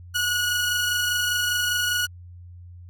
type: tone pair together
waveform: sawtooth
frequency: 1454 / 2933 Hz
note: F#6 / F#7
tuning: -31 / -16 cents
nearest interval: octave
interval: 1215 cents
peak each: -19 / -25 dBFS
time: 0.14-2.07 s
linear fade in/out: 20 ms
effects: added 88 Hz sine -40 dBFS peak until 2.89 s